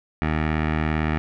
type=tone with low-pass filter; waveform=15% pulse; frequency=77.78 Hz; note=D#2; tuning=in tune; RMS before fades=-23 dBFS; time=0.22-1.18 s; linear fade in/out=0 ms; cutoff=2100 Hz; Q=2.2; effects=none